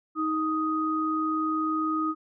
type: tone pair together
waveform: sine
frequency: 314.2 / 1248.1 Hz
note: D#4 / D#6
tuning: +17 / +5 cents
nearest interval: 2 octaves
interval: 2388 cents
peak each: -27 dBFS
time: 0.15-2.15 s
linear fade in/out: 50 ms
effects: none